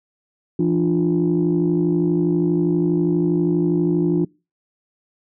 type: tone cluster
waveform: sine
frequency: 168.8 / 298.5 / 350.9 Hz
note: E3 / D4 / F4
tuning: +41 / +28 / +8 cents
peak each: -19 dBFS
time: 0.59-4.25 s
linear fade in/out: 5 ms
effects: noise-tail reverb RT60 0.3 s tail -26 dB re dry + tanh soft clip ceiling -9 dBFS